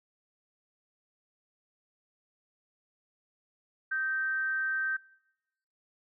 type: tone with amplitude modulation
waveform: sine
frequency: 1558 Hz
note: G6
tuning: 11 cents flat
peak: -26 dBFS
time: 3.91-4.97 s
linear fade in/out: 10 ms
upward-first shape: sine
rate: 289 Hz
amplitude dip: 45%
effects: noise-tail reverb RT60 1.0 s tail -26 dB re dry